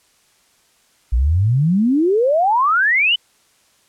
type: exponential sweep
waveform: sine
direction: up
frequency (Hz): 55 to 3072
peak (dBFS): -12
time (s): 1.12-3.16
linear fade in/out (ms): 10
effects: white hiss -57 dBFS RMS until 3.88 s + low-pass 10000 Hz 12 dB/octave